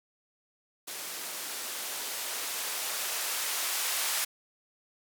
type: noise with band-pass filter sweep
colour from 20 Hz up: violet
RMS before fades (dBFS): -34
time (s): 0.87-4.25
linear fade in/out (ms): 10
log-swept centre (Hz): 250 to 770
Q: 0.72
effects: none